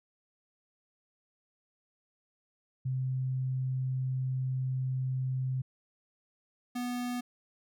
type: tone pair in turn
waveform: sine / square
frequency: 130 / 245.4 Hz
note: C3 / B3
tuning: -11 / -11 cents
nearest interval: major seventh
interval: 1100 cents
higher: second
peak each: -29 / -33 dBFS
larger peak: first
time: 2.85-5.62 / 6.75-7.21 s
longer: first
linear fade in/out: 10 ms
effects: none